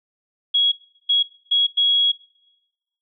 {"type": "tone bursts at uneven times", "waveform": "sine", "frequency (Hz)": 3322, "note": "G#7", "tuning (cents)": 0, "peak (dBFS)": -14, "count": 4, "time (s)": [[0.54, 0.72], [1.09, 1.23], [1.51, 1.67], [1.77, 2.12]], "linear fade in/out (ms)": 10, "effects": ["noise-tail reverb RT60 1.0 s tail -21 dB re dry"]}